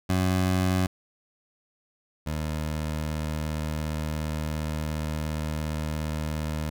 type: tone pair in turn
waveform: 20% pulse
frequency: 92.5 / 77.22 Hz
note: F#2 / D#2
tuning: 0 / -13 cents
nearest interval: minor third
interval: 313 cents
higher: first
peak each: -17 / -23 dBFS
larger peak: first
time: 0.09-0.87 / 2.26-6.7 s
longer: second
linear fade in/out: 10 ms
effects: none